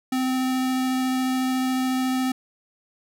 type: tone with vibrato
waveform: square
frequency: 258.2 Hz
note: C4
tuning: 23 cents flat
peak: -22 dBFS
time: 0.12-2.32 s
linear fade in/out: 5 ms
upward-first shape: triangle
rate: 14 Hz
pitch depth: 8 cents each way
effects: none